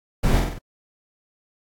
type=noise with echo; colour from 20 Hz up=brown; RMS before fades=-18 dBFS; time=0.23-0.4 s; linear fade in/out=10 ms; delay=47 ms; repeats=4; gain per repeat=-4 dB; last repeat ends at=0.588 s; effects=AAC 64 kbps